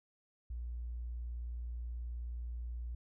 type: tone with tanh clipping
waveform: triangle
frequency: 59.4 Hz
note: A#1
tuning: 33 cents sharp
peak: -38 dBFS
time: 0.5-2.95 s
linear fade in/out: 5 ms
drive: 3 dB
effects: none